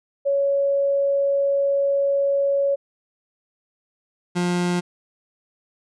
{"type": "tone pair in turn", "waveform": ["sine", "30% pulse"], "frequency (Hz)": [558, 176.88], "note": ["C#5", "F3"], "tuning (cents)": [11, 22], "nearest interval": "octave + minor sixth", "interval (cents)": 1989, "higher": "first", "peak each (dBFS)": -17, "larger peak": "neither", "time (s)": [[0.25, 2.76], [4.35, 4.81]], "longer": "first", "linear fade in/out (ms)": 20, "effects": ["resampled to 22050 Hz"]}